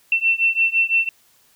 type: beating tone pair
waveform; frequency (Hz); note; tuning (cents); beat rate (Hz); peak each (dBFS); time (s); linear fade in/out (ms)
sine; 2691 / 2696.9; E7 / E7; +35 / +39; 5.9; -18 / -19; 0.12-1.09; 2
effects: white hiss -57 dBFS RMS until 1.55 s